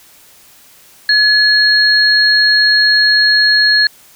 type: tone pair together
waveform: sine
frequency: 1702 / 4289 Hz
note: G#6 / C8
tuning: +42 / +42 cents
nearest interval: octave + major third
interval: 1600 cents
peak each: -10 dBFS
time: 1.09-3.87 s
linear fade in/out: 2 ms
effects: white hiss -44 dBFS RMS until 4.15 s